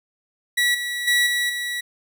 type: tone with level steps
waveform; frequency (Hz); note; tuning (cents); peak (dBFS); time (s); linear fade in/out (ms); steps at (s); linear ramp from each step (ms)
30% pulse; 1940; B6; -31; -14 / -22 / -13 / -17 / -22; 0.57-1.81; 10; 0.74 / 1.07 / 1.26 / 1.49; 10
effects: none